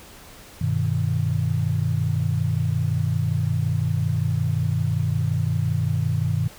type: chord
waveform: sine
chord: G augmented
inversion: none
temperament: equal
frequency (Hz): 98 / 123.47 / 155.56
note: G2 / B2 / D#3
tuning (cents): 0 / 0 / 0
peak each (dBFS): -24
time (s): 0.61-6.48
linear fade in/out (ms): 5
effects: pink hiss -45 dBFS RMS until 6.58 s

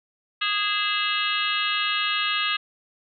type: harmonic tone with a mistuned harmonic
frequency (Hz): 412.8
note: G#4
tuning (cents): -10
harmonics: 3 / 4 / 5 / 6 / 7 / 8 / 9 / 10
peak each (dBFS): -28 / -30 / -32 / -29 / -29 / -31 / -32 / -37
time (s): 0.41-2.57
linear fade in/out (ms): 10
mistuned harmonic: 6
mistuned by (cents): +100
effects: none

